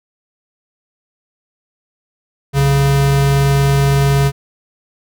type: tone pair together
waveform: square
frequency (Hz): 62.59 / 138.9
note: B1 / C#3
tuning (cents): +24 / +4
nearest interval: octave + major second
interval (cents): 1380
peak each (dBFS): -22 / -11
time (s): 2.53-4.32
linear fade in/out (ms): 50
effects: none